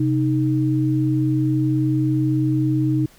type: tone pair together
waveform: sine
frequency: 130.5 / 310.4 Hz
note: C3 / D#4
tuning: -4 / -4 cents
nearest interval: octave + minor third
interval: 1500 cents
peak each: -19 dBFS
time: 0-3.06 s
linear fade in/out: 5 ms
effects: pink hiss -51 dBFS RMS until 3.18 s